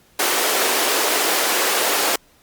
pink high-pass noise, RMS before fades -19 dBFS, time 0.19-2.16 s, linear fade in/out 5 ms, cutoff 360 Hz, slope 24 dB/octave, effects pink hiss -55 dBFS RMS until 2.42 s + Opus 48 kbps

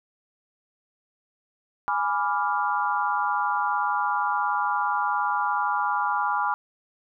sine chord, G# diminished seventh, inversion none, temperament equal, 830.6 / 987.8 / 1174.7 / 1396.9 Hz, G#5 / B5 / D6 / F6, 0 / 0 / 0 / 0 cents, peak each -27 / -27 / -28 / -29 dBFS, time 1.88-6.54 s, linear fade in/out 0 ms, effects none

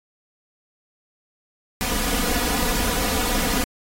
pink noise with comb filter, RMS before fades -23 dBFS, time 1.81-3.64 s, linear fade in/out 0 ms, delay 4.1 ms, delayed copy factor +0.8, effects AAC 48 kbps

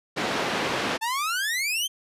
pink band-pass noise, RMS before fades -27 dBFS, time 0.16-0.98 s, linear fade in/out 20 ms, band 250 to 3700 Hz, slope 12 dB/octave
sawtooth exponential sweep, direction up, 870 to 3204 Hz, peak -21 dBFS, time 1.01-1.88 s, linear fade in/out 20 ms
effects resampled to 32000 Hz

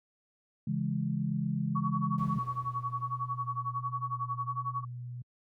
sine chord, C# minor, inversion none, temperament just, 138.59 / 166.31 / 207.9 Hz, C#3 / E3 / G#3, 0 / +16 / +2 cents, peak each -33 dBFS, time 0.67-2.39 s, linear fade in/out 5 ms
sine tone with tremolo, 1123 Hz, C#6, 22 cents sharp, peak -29 dBFS, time 1.75-4.85 s, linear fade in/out 10 ms, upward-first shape sine, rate 11 Hz, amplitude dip 95%
brown noise with exponential decay, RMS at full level -43 dBFS, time 2.18-4.44 s, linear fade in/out 1 ms, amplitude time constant 490 ms
sine tone with vibrato, 123.47 Hz, B2, in tune, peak -37 dBFS, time 2.34-5.22 s, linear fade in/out 5 ms, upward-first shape square, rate 1.4 Hz, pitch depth 16 cents each way
effects high-pass 80 Hz 12 dB/octave

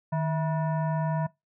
sine tone with frequency modulation, 155.56 Hz, D#3, in tune, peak -24 dBFS, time 0.12-1.27 s, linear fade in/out 10 ms, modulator 810 Hz, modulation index 0.79, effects noise-tail reverb RT60 0.2 s tail -22 dB re dry

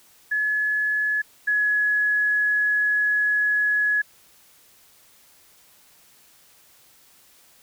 sine tone pair in turn, 1704 / 1688.3 Hz, G#6 / G#6, +44 / +28 cents, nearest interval unison, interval 16 cents, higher first, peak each -20 / -18 dBFS, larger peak second, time 0.31-1.22 / 1.47-4.02 s, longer second, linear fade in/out 10 ms, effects white hiss -55 dBFS RMS until 7.62 s

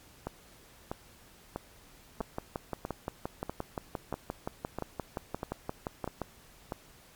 two click trains, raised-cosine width 1 ms, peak -20 / -19 dBFS, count 11 / 24, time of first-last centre 0.27-6.722 / 2.21-6.217 s, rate 1.55 / 5.74 Hz, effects pink hiss -57 dBFS RMS until 7.15 s + MP3 96 kbps

